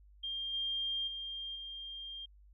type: tone with level steps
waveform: sine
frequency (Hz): 3200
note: G7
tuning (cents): +35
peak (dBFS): -36 / -33 / -39 / -42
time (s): 0.23-2.26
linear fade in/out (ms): 10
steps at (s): 0.53 / 1.07 / 1.55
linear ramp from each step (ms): 10
effects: added 50 Hz sine -57 dBFS peak until 2.53 s